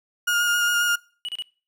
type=tone with vibrato; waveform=35% pulse; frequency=1424 Hz; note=F6; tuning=33 cents sharp; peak=-17 dBFS; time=0.27-0.96 s; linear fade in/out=10 ms; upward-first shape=square; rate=7.4 Hz; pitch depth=12 cents each way
type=tone bursts; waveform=triangle; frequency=2931 Hz; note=F#7; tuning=17 cents flat; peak=-26 dBFS; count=3; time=1.25-1.422 s; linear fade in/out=0 ms; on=36 ms; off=32 ms
effects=noise-tail reverb RT60 0.4 s tail -23 dB re dry